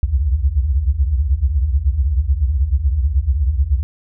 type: tone cluster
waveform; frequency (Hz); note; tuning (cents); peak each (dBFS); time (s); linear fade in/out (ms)
sine; 61.6 / 68.6 / 77.8; B1 / C#2 / D#2; -4 / -17 / 0; -18; 0.03-3.83; 0
effects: none